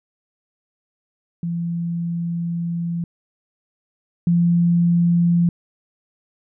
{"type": "tone pair in turn", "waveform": "sine", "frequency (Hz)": [170, 171.88], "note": ["F3", "F3"], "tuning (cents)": [-46, -27], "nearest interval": "unison", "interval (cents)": 19, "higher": "second", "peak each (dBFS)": [-21, -13], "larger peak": "second", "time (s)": [[1.43, 3.04], [4.27, 5.49]], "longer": "first", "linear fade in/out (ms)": 2, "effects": []}